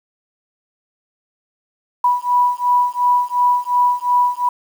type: beating tone pair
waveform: sine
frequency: 980 / 982.8 Hz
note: B5 / B5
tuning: -14 / -9 cents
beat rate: 2.8 Hz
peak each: -16 dBFS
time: 2.04-4.49 s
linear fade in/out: 5 ms
effects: 7-bit